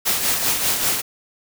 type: noise with tremolo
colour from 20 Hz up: white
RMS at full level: -18 dBFS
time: 0.05-1.02 s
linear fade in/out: 20 ms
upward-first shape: triangle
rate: 5.1 Hz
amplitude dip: 55%
effects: none